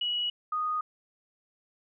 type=tone pair in turn; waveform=sine; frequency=2922 / 1238.9 Hz; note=F#7 / D#6; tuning=-22 / -8 cents; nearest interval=octave + minor third; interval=1486 cents; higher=first; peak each=-27 dBFS; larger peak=neither; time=0.01-0.3 / 0.52-0.81 s; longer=neither; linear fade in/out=5 ms; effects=none